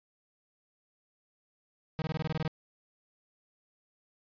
45% pulse tone bursts, 157.7 Hz, D#3, 24 cents sharp, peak -30 dBFS, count 10, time 1.99-2.478 s, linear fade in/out 0 ms, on 29 ms, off 22 ms, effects resampled to 11025 Hz

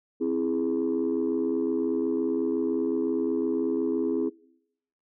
sine chord, C augmented, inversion none, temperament equal, 261.6 / 329.6 / 415.3 Hz, C4 / E4 / G#4, 0 / 0 / 0 cents, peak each -27 dBFS, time 0.2-4.3 s, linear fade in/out 20 ms, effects noise-tail reverb RT60 0.8 s tail -24 dB re dry + tanh soft clip ceiling -18 dBFS

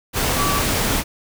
sine tone in noise, 1149 Hz, D6, 38 cents flat, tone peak -21 dBFS, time 0.35-0.62 s, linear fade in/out 50 ms, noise pink, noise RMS -20 dBFS, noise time 0.13-1.04 s, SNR -4 dB, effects none

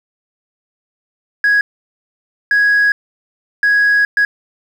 sine tone bursts at uneven times, 1661.2 Hz, G#6, in tune, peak -7 dBFS, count 4, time 1.44-1.61 / 2.51-2.92 / 3.63-4.05 / 4.17-4.25 s, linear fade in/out 2 ms, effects tanh soft clip ceiling -7 dBFS + 7-bit

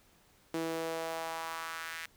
sawtooth tone with high-pass filter sweep, 163.4 Hz, E3, 15 cents flat, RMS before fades -38 dBFS, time 0.54-2.06 s, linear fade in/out 2 ms, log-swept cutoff 330 to 1900 Hz, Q 2.2, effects pink hiss -65 dBFS RMS until 2.16 s

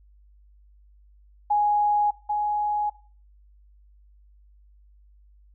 sine tone pair in turn, 830.6 / 835.1 Hz, G#5 / G#5, 0 / +9 cents, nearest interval unison, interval 9 cents, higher second, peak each -18 / -22 dBFS, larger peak first, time 1.5-2.11 / 2.29-2.9 s, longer neither, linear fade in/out 10 ms, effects noise-tail reverb RT60 0.4 s tail -19 dB re dry + added 50 Hz sine -52 dBFS peak until 5.54 s

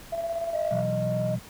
sine tone with tremolo, 670 Hz, E5, 28 cents sharp, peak -25 dBFS, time 0.12-0.83 s, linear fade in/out 10 ms, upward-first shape square, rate 17 Hz, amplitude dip 45%
sine tone, 619 Hz, D#5, 9 cents flat, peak -26 dBFS, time 0.53-1.36 s, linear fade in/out 20 ms
sine chord, B suspended fourth, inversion none, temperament equal with one note detuned, 123.47 / 164.81 / 186.82 Hz, B2 / E3 / F#3, 0 / 0 / +17 cents, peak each -28 / -32 / -30 dBFS, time 0.71-1.39 s, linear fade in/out 10 ms
effects tanh soft clip ceiling -18 dBFS + pink hiss -47 dBFS RMS until 1.49 s

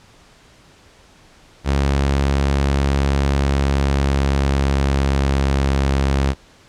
sawtooth tone with pitch glide, 69.3 to 68.31 Hz, C#2 to C#2, 0 to -25 cents, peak -11 dBFS, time 1.64-6.35 s, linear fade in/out 50 ms, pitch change -25 cents, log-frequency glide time 3.4-5.79 s, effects pink hiss -49 dBFS RMS until 6.68 s + low-pass 7000 Hz 12 dB/octave

